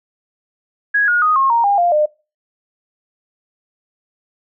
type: tone with pitch steps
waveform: sine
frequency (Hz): 1661.2 / 1437.8 / 1244.5 / 1077.2 / 932.3 / 807 / 698.4 / 604.5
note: G#6 / F6 / D#6 / C#6 / A#5 / G#5 / F5 / D5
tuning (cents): 0 / +50 / 0 / -50 / 0 / -50 / 0 / +50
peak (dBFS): -11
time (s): 0.94-2.06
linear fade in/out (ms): 10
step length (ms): 140
effects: noise-tail reverb RT60 0.3 s tail -21 dB re dry